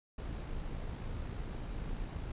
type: noise with amplitude modulation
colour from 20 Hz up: brown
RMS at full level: -38 dBFS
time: 0.18-2.32 s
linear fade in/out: 5 ms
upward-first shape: sine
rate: 55 Hz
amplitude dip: 35%
effects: resampled to 8000 Hz